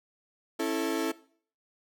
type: chord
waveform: 35% pulse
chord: A major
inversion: first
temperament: equal with one note detuned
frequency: 272.6 / 329.6 / 440 Hz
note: C#4 / E4 / A4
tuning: -29 / 0 / 0 cents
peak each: -32 / -29 / -31 dBFS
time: 0.59-1.12 s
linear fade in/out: 10 ms
effects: noise-tail reverb RT60 0.5 s tail -19 dB re dry